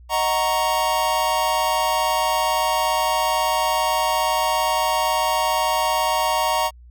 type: chord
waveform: square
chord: D# minor seventh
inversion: none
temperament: equal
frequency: 622.3 / 740 / 932.3 / 1108.7 Hz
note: D#5 / F#5 / A#5 / C#6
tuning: 0 / 0 / 0 / 0 cents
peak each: -26 / -26 / -22 / -27 dBFS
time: 0.09-6.71 s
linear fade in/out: 50 ms
effects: added 60 Hz sine -42 dBFS peak until 6.9 s